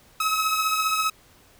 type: beating tone pair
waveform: sawtooth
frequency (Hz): 1279 / 1294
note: D#6 / E6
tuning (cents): +47 / -32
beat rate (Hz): 15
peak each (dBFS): -19 / -24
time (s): 0.2-1.1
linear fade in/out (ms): 5
effects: pink hiss -55 dBFS RMS until 1.59 s